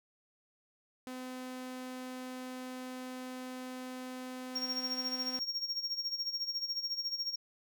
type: tone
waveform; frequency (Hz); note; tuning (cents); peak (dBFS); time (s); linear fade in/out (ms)
sawtooth; 255; C4; -44; -37; 1.07-5.39; 0
type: tone with tremolo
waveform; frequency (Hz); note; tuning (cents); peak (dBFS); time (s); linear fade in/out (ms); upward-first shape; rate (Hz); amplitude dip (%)
triangle; 5560; F8; -9; -30; 4.55-7.36; 10; sine; 14; 75
effects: none